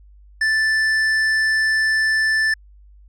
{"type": "tone with hard clipping", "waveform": "triangle", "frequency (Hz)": 1760, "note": "A6", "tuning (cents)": 0, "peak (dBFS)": -17, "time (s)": [0.41, 2.54], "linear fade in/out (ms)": 5, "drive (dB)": 11, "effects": ["added 50 Hz sine -44 dBFS peak until 3.08 s"]}